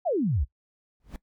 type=exponential sweep; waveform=sine; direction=down; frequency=791 to 56.7 Hz; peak=-22 dBFS; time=0.05-0.45 s; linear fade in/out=20 ms
type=noise with exponential growth; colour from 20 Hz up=brown; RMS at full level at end=-33 dBFS; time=1-1.16 s; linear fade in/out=1 ms; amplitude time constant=33 ms
effects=noise-tail reverb RT60 0.1 s tail -19 dB re dry